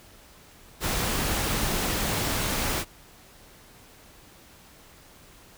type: noise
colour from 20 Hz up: pink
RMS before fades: -27 dBFS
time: 0.8-2.85 s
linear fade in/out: 50 ms
effects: pink hiss -52 dBFS RMS until 5.57 s